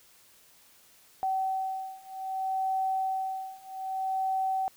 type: beating tone pair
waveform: sine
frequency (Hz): 763 / 763.63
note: G5 / G5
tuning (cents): -47 / -46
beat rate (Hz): 0.63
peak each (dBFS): -32 / -31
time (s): 1.23-4.68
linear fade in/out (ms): 0
effects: white hiss -59 dBFS RMS until 4.76 s